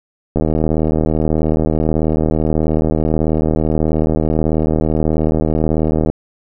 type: click train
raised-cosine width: 2 ms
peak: -3 dBFS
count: 451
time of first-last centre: 0.36-6.1 s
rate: 78.4 Hz
effects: none